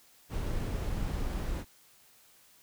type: noise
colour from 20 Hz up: brown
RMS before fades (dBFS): -33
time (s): 0.29-1.65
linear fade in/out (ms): 50
effects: white hiss -61 dBFS RMS until 2.62 s